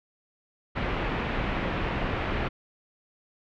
pink low-pass noise, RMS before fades -29 dBFS, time 0.75-2.49 s, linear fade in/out 20 ms, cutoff 2800 Hz, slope 24 dB/octave, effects none

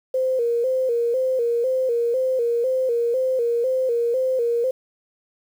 sine tone with vibrato, 493.9 Hz, B4, in tune, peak -18 dBFS, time 0.14-4.71 s, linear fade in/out 5 ms, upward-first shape square, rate 2 Hz, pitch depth 84 cents each way, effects 8-bit

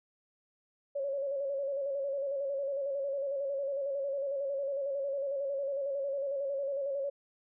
sine tone with vibrato, 554.4 Hz, C#5, in tune, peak -31 dBFS, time 0.95-7.1 s, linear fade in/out 10 ms, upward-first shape square, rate 11 Hz, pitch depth 41 cents each way, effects none

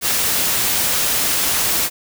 white noise, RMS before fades -18 dBFS, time 0.01-1.9 s, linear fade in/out 50 ms, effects none

